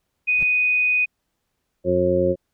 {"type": "tone", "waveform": "sine", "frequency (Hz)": 2489, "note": "D#7", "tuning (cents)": 0, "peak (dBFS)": -16, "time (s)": [0.27, 1.06], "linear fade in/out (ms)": 20}
{"type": "noise with exponential growth", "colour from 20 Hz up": "brown", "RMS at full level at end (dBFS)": -30, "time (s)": [0.31, 0.43], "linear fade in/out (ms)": 1, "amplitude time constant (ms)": 24}
{"type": "harmonic tone", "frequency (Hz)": 90, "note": "F#2", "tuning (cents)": -47, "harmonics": [1, 2, 3, 4, 5, 6], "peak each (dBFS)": [-29, -26, -29, -21, -30, -19], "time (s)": [1.84, 2.36], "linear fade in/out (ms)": 50}
{"effects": ["pink hiss -75 dBFS RMS until 2.53 s"]}